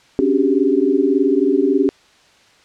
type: tone cluster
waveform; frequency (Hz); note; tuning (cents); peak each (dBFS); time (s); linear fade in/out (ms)
sine; 270.9 / 289.4 / 378.2 / 401.7; C#4 / D4 / F#4 / G4; -40 / -25 / +38 / +42; -18; 0.19-1.89; 0
effects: white hiss -51 dBFS RMS until 2.64 s + low-pass 5000 Hz 12 dB/octave